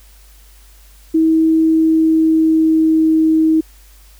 sine tone with pitch glide, 321 to 317.7 Hz, E4 to D#4, -46 to +36 cents, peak -9 dBFS, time 1.14-3.61 s, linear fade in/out 10 ms, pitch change -18 cents, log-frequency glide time 1.55-3.21 s, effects added 50 Hz sine -42 dBFS peak until 4.19 s + white hiss -49 dBFS RMS until 4.19 s

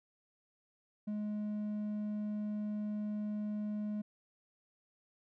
sine tone with hard clipping, 210 Hz, G#3, 19 cents sharp, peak -36 dBFS, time 1.07-4.02 s, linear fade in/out 10 ms, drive 3 dB, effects none

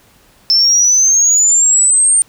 sine exponential sweep, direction up, 5290 to 8870 Hz, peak -6 dBFS, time 0.5-2.22 s, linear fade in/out 0 ms, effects tanh soft clip ceiling -3 dBFS + pink hiss -49 dBFS RMS until 2.28 s

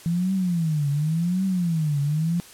sine tone with vibrato, 164.9 Hz, E3, 1 cent sharp, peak -20 dBFS, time 0.06-2.4 s, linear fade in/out 0 ms, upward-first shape triangle, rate 0.9 Hz, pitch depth 280 cents each way, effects white hiss -46 dBFS RMS until 2.53 s + low-pass 12000 Hz 12 dB/octave

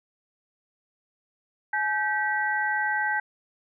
sine tone cluster, 848 / 1557 / 1938 Hz, G#5 / G6 / B6, +36 / -12 / -33 cents, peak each -28 / -26 / -30 dBFS, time 1.73-3.2 s, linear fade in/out 5 ms, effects none

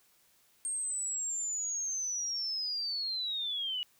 sine linear sweep, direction down, 8560 to 2894 Hz, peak -32 dBFS, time 0.65-3.83 s, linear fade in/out 0 ms, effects white hiss -67 dBFS RMS until 3.99 s

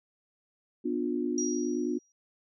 sine chord, B diminished, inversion none, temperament just, 246.9 / 296.3 / 355.6 Hz, B3 / D4 / F4, 0 / +15 / +31 cents, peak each -32 dBFS, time 0.84-1.99 s, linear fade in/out 20 ms
sine tone with exponential decay, 5740 Hz, F8, 47 cents sharp, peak -29 dBFS, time 1.38-2.12 s, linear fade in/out 1 ms, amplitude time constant 160 ms
effects none

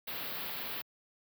white band-stop noise, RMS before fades -39 dBFS, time 0.07-0.82 s, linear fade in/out 10 ms, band 4500 to 13000 Hz, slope 48 dB/octave, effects high-pass 100 Hz 12 dB/octave

